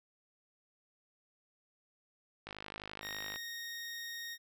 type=click train; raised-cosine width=0.3 ms; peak=-27 dBFS; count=47; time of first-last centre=2.47-3.36 s; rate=51.7 Hz
type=tone; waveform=20% pulse; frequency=1862 Hz; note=A#6; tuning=2 cents flat; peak=-36 dBFS; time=3.01-4.38 s; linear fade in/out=50 ms
effects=none